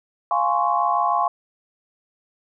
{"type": "chord", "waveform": "sine", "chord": "Db major seventh", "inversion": "first", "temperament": "equal with one note detuned", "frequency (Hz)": [698.5, 830.6, 1046.5, 1113.2], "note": ["F5", "Ab5", "C6", "Db6"], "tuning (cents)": [0, 0, 0, 7], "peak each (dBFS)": -23, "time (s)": [0.31, 1.28], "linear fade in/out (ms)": 2, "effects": []}